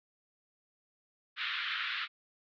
pink band-pass noise, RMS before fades -36 dBFS, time 1.36-2.08 s, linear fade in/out 50 ms, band 1300 to 3900 Hz, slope 48 dB/octave, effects none

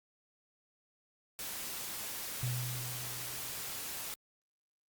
white noise, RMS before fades -41 dBFS, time 1.39-4.14 s, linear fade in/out 0 ms
sine tone with exponential decay, 123.47 Hz, B2, in tune, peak -31 dBFS, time 2.43-4.04 s, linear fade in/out 0 ms, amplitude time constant 350 ms
effects Opus 48 kbps

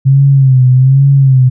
sine tone with vibrato, 132.9 Hz, C3, 27 cents sharp, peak -3 dBFS, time 0.05-1.5 s, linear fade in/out 20 ms, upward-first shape sine, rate 1.2 Hz, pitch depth 79 cents each way, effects none

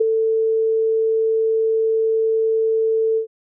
sine tone with ADSR envelope, 444.9 Hz, A4, 19 cents sharp, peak -10 dBFS, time 0-3.27 s, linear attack 11 ms, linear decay 10 ms, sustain -5 dB, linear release 100 ms, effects none

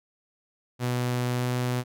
sawtooth tone with pitch glide, 123.47 to 124.26 Hz, B2 to B2, 0 to +11 cents, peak -21 dBFS, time 0.79-1.84 s, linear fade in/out 50 ms, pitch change +11 cents, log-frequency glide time 1.37-1.42 s, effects none

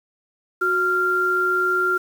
sine tone pair together, 367.4 / 1387.1 Hz, F#4 / F6, -12 / -12 cents, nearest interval octave + major seventh, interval 2300 cents, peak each -24 / -18 dBFS, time 0.61-1.98 s, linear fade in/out 10 ms, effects 7-bit

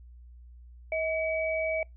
sine tone pair together, 639.2 / 2278 Hz, D#5 / C#7, +47 / +47 cents, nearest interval octave + minor seventh, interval 2200 cents, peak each -28 / -32 dBFS, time 0.92-1.83 s, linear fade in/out 2 ms, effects noise-tail reverb RT60 0.2 s tail -26 dB re dry + added 60 Hz sine -47 dBFS peak until 1.96 s

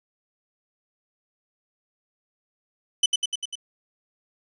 sawtooth tone with echo, 3010 Hz, F#7, 29 cents sharp, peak -12 dBFS, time 3.03-3.06 s, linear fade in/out 5 ms, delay 99 ms, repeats 5, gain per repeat -3 dB, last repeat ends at 3.555 s, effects resampled to 22050 Hz

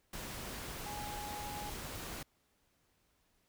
sine tone in noise, 830.6 Hz, G#5, in tune, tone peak -43 dBFS, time 0.86-1.7 s, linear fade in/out 5 ms, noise pink, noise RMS -44 dBFS, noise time 0.13-2.23 s, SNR -2 dB, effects pink hiss -75 dBFS RMS until 3.48 s

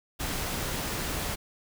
pink noise, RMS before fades -32 dBFS, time 0.19-1.36 s, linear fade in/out 20 ms, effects none

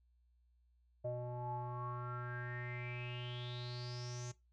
square tone with low-pass filter sweep, 122.6 Hz, B2, 12 cents flat, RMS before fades -44 dBFS, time 1.04-4.32 s, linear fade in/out 10 ms, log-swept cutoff 610 to 6600 Hz, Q 9.7, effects noise-tail reverb RT60 0.2 s tail -18 dB re dry + added 60 Hz sine -69 dBFS peak until 4.52 s

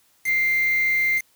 sine tone with quantisation, 2093 Hz, C7, in tune, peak -18 dBFS, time 0.24-1.22 s, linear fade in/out 50 ms, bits 5, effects white hiss -61 dBFS RMS until 1.35 s

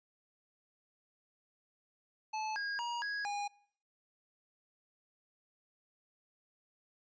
square tone with pitch steps, 867 / 1633 / 951 / 1658 / 817 Hz, A5 / G#6 / A#5 / G#6 / G#5, -26 / -30 / +34 / -3 / -29 cents, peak -36 dBFS, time 2.33-3.48 s, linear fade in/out 10 ms, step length 230 ms, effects noise-tail reverb RT60 0.6 s tail -24 dB re dry + resampled to 16000 Hz

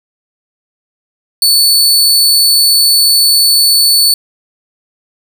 sawtooth tone, 4463 Hz, C#8, 11 cents sharp, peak -3 dBFS, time 1.42-4.14 s, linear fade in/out 2 ms, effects none

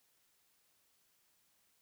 silence, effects white hiss -74 dBFS RMS until 1.81 s

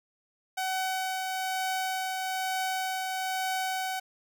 sawtooth tone with tremolo, 754 Hz, F#5, 32 cents sharp, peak -24 dBFS, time 0.57-4 s, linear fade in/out 10 ms, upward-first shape triangle, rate 1.1 Hz, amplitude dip 30%, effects none

